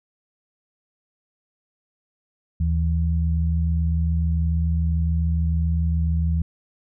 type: tone pair together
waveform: sine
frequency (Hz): 77.78 / 164.81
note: D#2 / E3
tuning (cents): 0 / 0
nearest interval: octave + minor second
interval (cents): 1300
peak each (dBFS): -19 / -25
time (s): 2.6-6.42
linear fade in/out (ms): 5
effects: none